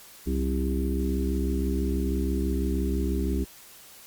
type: harmonic tone with a mistuned harmonic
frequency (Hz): 66.1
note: C2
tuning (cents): +18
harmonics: 1 / 3 / 4 / 5 / 6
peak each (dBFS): -26 / -31 / -32 / -33 / -34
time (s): 0.26-3.45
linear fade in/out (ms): 20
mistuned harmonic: 3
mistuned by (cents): -87
effects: white hiss -49 dBFS RMS until 4.06 s + Opus 48 kbps